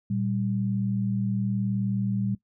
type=tone pair together; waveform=sine; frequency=116.88 / 196 Hz; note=A#2 / G3; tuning=+5 / 0 cents; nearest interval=major sixth; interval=895 cents; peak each=-28 / -26 dBFS; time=0.1-2.35 s; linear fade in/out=5 ms; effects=noise-tail reverb RT60 0.1 s tail -19 dB re dry

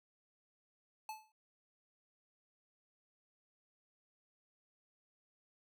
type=tone with exponential decay; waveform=square; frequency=868 Hz; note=A5; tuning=24 cents flat; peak=-40 dBFS; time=1.09-1.32 s; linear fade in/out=2 ms; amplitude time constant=50 ms; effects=none

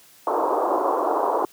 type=band-pass noise; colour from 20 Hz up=white; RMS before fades=-22 dBFS; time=0.27-1.45 s; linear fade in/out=2 ms; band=310 to 1100 Hz; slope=48 dB/octave; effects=white hiss -52 dBFS RMS until 1.52 s + high-pass 80 Hz 12 dB/octave

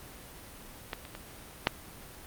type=clicks; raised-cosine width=0.3 ms; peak=-17 / -28 / -25 / -6 dBFS; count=4; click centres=0.932 / 1.052 / 1.151 / 1.671 s; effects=pink hiss -48 dBFS RMS until 2.26 s + Opus 32 kbps

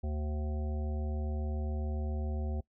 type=harmonic tone with a mistuned harmonic; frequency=75 Hz; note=D2; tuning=37 cents sharp; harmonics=1 / 3 / 5 / 7 / 9 / 10; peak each=-32 / -42 / -46 / -49 / -51 / -52 dBFS; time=0.03-2.61 s; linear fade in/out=10 ms; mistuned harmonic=10; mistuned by=+28 cents; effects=noise-tail reverb RT60 0.1 s tail -22 dB re dry

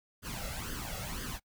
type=noise with flanger; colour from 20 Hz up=pink; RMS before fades=-39 dBFS; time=0.22-1.4 s; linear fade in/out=50 ms; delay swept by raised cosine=0.62 to 1.51 ms; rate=2 Hz; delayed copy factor=+0.7; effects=noise-tail reverb RT60 0.1 s tail -24 dB re dry

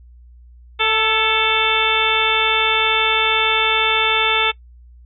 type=harmonic tone with a mistuned harmonic; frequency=442.3 Hz; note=A4; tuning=9 cents sharp; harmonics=1 / 2 / 3 / 4 / 5 / 6 / 7 / 8; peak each=-24 / -23 / -21 / -26 / -21 / -21 / -26 / -20 dBFS; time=0.79-4.52 s; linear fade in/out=20 ms; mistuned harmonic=4; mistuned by=-43 cents; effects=noise-tail reverb RT60 0.1 s tail -22 dB re dry + added 60 Hz sine -41 dBFS peak until 5.05 s

